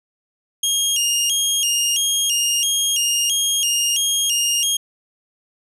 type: tone with vibrato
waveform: 20% pulse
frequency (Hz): 3035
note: F#7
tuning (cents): +43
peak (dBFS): -11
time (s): 0.63-4.77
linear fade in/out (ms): 5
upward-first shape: square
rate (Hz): 1.5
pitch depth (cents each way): 120
effects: none